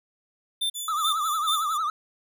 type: tone bursts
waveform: square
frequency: 3574 Hz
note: A7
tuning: 26 cents sharp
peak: -24 dBFS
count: 3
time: 0.61-1.56 s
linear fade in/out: 10 ms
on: 90 ms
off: 340 ms
type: tone with tremolo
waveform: 15% pulse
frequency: 3488 Hz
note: A7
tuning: 16 cents flat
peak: -23 dBFS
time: 0.74-1.78 s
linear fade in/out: 20 ms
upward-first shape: sine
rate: 4 Hz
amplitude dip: 65%
type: tone with vibrato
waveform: triangle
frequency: 1244.5 Hz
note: D#6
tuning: in tune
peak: -22 dBFS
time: 0.88-1.9 s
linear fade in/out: 2 ms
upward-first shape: triangle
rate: 11 Hz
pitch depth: 130 cents each way
effects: none